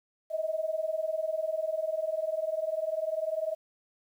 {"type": "tone pair together", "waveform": "sine", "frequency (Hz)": [622.3, 642.4], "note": ["D#5", "E5"], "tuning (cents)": [0, -45], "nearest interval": "minor second", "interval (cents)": 55, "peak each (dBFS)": [-32, -31], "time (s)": [0.3, 3.55], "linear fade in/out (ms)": 20, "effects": ["10-bit"]}